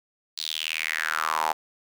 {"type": "tone with high-pass filter sweep", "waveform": "sawtooth", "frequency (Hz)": 79, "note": "D#2", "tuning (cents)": 27, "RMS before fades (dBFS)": -28, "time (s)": [0.37, 1.53], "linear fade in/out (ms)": 10, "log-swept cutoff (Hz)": [4300, 810], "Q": 5.2, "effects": []}